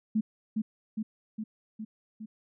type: tone with echo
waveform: sine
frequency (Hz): 217.4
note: A3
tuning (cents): -21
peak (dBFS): -23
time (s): 0.15-0.21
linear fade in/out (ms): 10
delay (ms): 410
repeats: 5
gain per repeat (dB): -3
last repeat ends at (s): 2.26
effects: none